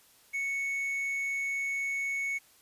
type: tone with quantisation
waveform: triangle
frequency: 2214 Hz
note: C#7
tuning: 3 cents flat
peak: -28 dBFS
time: 0.33-2.39 s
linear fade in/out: 20 ms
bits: 9
effects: white hiss -61 dBFS RMS until 2.61 s + resampled to 32000 Hz